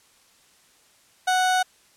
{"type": "tone", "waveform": "30% pulse", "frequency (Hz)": 740, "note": "F#5", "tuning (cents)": 0, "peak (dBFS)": -16, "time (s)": [1.27, 1.63], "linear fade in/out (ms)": 10, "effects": ["white hiss -58 dBFS RMS until 1.96 s", "low-pass 10000 Hz 12 dB/octave"]}